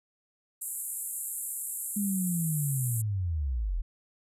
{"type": "band-pass noise", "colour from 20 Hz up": "white", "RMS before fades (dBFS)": -36, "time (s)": [0.61, 3.02], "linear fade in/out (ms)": 10, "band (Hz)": [7400, 13000], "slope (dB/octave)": 96}
{"type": "linear sweep", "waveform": "sine", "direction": "down", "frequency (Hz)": [207.7, 36.71], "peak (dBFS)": -27, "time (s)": [1.96, 3.82], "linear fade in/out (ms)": 10}
{"effects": []}